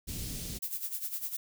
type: band-stop noise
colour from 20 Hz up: pink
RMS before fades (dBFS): -38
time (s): 0.07-0.59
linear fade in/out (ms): 20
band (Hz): 250 to 4300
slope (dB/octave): 12
type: noise with tremolo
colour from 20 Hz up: violet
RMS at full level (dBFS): -34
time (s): 0.62-1.37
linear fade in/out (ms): 10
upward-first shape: sine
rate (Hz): 9.9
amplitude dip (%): 75
effects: none